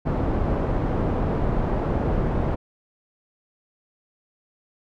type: low-pass noise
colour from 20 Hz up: pink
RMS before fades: -23 dBFS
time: 0.05-2.56 s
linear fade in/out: 20 ms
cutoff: 760 Hz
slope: 12 dB/octave
effects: none